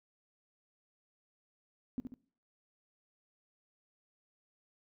sine tone with echo, 252.6 Hz, B3, 39 cents sharp, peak -32 dBFS, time 1.98-2 s, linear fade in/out 0 ms, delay 70 ms, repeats 2, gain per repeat -6 dB, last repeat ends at 2.14 s, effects noise-tail reverb RT60 0.5 s tail -21 dB re dry

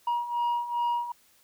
sine beating tone pair, 952 / 954.5 Hz, A#5 / A#5, +36 / +41 cents, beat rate 2.5 Hz, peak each -29 / -25 dBFS, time 0.07-1.12 s, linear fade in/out 5 ms, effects tanh soft clip ceiling -23 dBFS + white hiss -62 dBFS RMS until 1.43 s

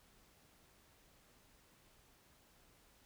silence, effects pink hiss -68 dBFS RMS until 3.05 s

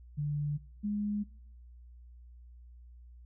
sine tone pair in turn, 146.83 / 207.1 Hz, D3 / G#3, 0 / -5 cents, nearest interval tritone, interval 595 cents, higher second, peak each -30 / -30 dBFS, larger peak neither, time 0.17-0.58 / 0.83-1.24 s, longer neither, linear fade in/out 20 ms, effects noise-tail reverb RT60 0.7 s tail -24 dB re dry + added 60 Hz sine -50 dBFS peak until 3.25 s

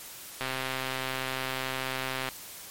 click train, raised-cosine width 0.3 ms, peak -15 dBFS, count 247, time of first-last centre 0.41-2.288 s, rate 131 Hz, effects white hiss -44 dBFS RMS until 2.7 s + MP3 64 kbps

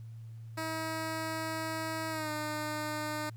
10% pulse tone with pitch glide, 320 to 303.8 Hz, D#4 to D#4, +49 to -41 cents, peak -26 dBFS, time 0.57-3.3 s, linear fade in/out 10 ms, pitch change -90 cents, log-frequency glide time 2.1-2.31 s, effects added 113 Hz sine -43 dBFS peak until 3.36 s + pink hiss -69 dBFS RMS until 3.36 s

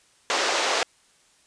pink band-pass noise, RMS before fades -24 dBFS, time 0.3-0.83 s, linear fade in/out 0 ms, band 420 to 6700 Hz, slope 24 dB/octave, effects white hiss -60 dBFS RMS until 1.46 s + resampled to 22050 Hz

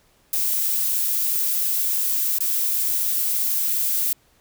violet noise with dropouts, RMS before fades -22 dBFS, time 0.33-4.13 s, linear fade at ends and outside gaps 2 ms, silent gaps 2.386-2.405 s, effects pink hiss -60 dBFS RMS until 4.4 s

